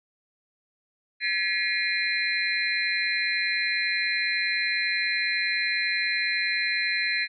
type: tone cluster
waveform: sine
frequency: 1708 / 1938 / 2128 / 2420 / 4093 Hz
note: G#6 / B6 / C7 / D#7 / C8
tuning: +48 / -33 / +29 / -49 / -39 cents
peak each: -30 dBFS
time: 1.2-7.28 s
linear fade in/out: 50 ms
effects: none